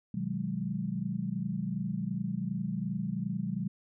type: chord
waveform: sine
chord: G# minor seventh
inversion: first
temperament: equal with one note detuned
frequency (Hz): 125.19 / 155.56 / 185 / 207.7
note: B2 / D#3 / F#3 / G#3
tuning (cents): +24 / 0 / 0 / 0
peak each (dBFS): -39 / -38 / -34 / -36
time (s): 0.14-3.68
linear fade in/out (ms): 5
effects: none